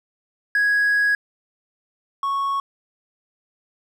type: tone pair in turn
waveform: triangle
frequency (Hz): 1661.2 / 1106.2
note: G#6 / C#6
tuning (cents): 0 / -4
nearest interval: perfect fifth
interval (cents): 704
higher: first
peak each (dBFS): -13 / -18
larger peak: first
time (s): 0.55-1.15 / 2.23-2.6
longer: first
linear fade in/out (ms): 2
effects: tanh soft clip ceiling -11 dBFS